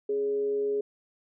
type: tone with frequency modulation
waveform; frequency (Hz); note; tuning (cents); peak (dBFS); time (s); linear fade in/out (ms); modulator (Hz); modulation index
sine; 415.3; G#4; 0; -25; 0.09-0.81; 5; 147; 0.23
effects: none